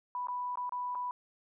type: tone with dropouts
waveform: sine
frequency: 987.8 Hz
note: B5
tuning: in tune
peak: -33 dBFS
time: 0.15-1.11 s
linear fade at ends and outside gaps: 1 ms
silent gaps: 0.271-0.284 / 0.556-0.573 / 0.694-0.722 / 0.949-0.954 s
effects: none